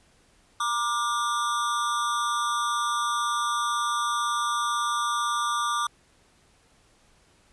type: tone with amplitude modulation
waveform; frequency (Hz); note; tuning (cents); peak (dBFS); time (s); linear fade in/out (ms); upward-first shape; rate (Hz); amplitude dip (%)
square; 1185; D6; +15; -21; 0.6-5.87; 5; sine; 238; 85
effects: pink hiss -61 dBFS RMS until 7.52 s + resampled to 24000 Hz